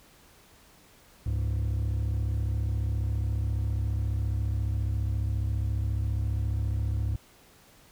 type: tone pair together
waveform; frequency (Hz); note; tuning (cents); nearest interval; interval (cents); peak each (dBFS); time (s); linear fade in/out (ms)
triangle; 69.24 / 103.83; C#2 / G#2; -1 / 0; perfect fifth; 701; -25 / -25; 1.26-7.16; 5
effects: tanh soft clip ceiling -21 dBFS + pink hiss -57 dBFS RMS until 7.91 s